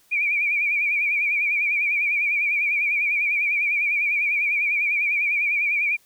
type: tone with vibrato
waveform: sine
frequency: 2349 Hz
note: D7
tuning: in tune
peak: -19 dBFS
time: 0.11-5.97 s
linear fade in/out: 20 ms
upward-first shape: triangle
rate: 10 Hz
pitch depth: 100 cents each way
effects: white hiss -59 dBFS RMS until 6.05 s